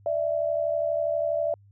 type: tone pair together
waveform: sine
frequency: 590 / 662.3 Hz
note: D5 / E5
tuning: +8 / +8 cents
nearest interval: major second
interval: 200 cents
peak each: -26 dBFS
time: 0.06-1.54 s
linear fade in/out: 2 ms
effects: added 100 Hz sine -52 dBFS peak until 1.71 s

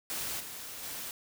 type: noise with level steps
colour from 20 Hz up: white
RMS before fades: -36 / -43 / -40 dBFS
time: 0.1-1.11 s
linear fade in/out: 0 ms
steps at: 0.39 / 0.82 s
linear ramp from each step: 20 ms
effects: none

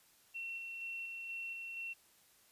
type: tone with tremolo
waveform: sine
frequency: 2716 Hz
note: F7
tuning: 49 cents flat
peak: -40 dBFS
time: 0.34-1.94 s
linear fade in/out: 20 ms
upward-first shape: square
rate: 2.1 Hz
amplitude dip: 25%
effects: white hiss -67 dBFS RMS until 2.51 s + resampled to 32000 Hz

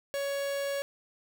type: tone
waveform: 45% pulse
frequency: 559 Hz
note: C#5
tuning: 14 cents sharp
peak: -30 dBFS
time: 0.14-0.82 s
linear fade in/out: 0 ms
effects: none

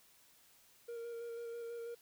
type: tone with vibrato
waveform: triangle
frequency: 467.5 Hz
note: A#4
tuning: 5 cents sharp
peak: -40 dBFS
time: 0.88-1.95 s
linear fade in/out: 10 ms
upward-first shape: square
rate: 6.1 Hz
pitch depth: 15 cents each way
effects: white hiss -66 dBFS RMS until 2.01 s

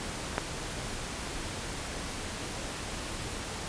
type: click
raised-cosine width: 0.5 ms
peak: -11 dBFS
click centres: 0.381 s
effects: pink hiss -37 dBFS RMS until 3.68 s + resampled to 22050 Hz

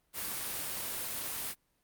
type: noise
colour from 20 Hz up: white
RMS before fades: -37 dBFS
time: 0.13-1.55 s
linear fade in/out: 50 ms
effects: pink hiss -75 dBFS RMS until 1.83 s + Opus 32 kbps

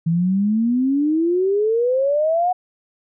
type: exponential sweep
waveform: sine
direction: up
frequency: 161.4 to 740 Hz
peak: -15 dBFS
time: 0.06-2.53 s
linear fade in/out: 10 ms
effects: none

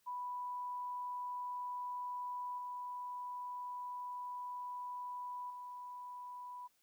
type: tone with level steps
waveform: sine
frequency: 987.8 Hz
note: B5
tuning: in tune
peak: -39 / -41 / -45 dBFS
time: 0.06-6.68 s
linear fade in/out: 20 ms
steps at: 2.58 / 5.5 s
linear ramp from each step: 2 ms
effects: white hiss -75 dBFS RMS until 6.82 s

